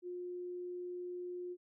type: tone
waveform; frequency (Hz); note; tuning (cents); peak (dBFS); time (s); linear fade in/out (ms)
sine; 356.9; F4; +38; -40; 0.02-1.57; 50
effects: none